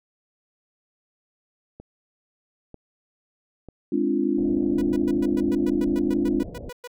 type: click train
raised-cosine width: 2 ms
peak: -27 dBFS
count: 4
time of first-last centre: 1.8-4.63 s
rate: 1.06 Hz
type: chord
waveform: sine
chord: D half-diminished seventh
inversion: second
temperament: equal with one note detuned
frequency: 207.7 / 261.6 / 293.7 / 344.8 Hz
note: Ab3 / C4 / D4 / F4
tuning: 0 / 0 / 0 / -22 cents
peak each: -28 / -26 / -24 / -25 dBFS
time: 3.92-6.43 s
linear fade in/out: 5 ms
type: low-pass noise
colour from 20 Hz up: pink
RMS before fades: -37 dBFS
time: 4.37-6.7 s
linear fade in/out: 5 ms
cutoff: 660 Hz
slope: 48 dB/octave
type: tone bursts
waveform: sawtooth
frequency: 490 Hz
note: B4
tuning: 14 cents flat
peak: -31 dBFS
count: 15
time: 4.78-6.875 s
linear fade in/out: 5 ms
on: 37 ms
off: 110 ms
effects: none